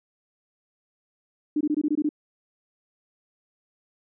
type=tone bursts; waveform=sine; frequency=300 Hz; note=D4; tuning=37 cents sharp; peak=-20 dBFS; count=8; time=1.56-2.091 s; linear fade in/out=5 ms; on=48 ms; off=21 ms; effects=none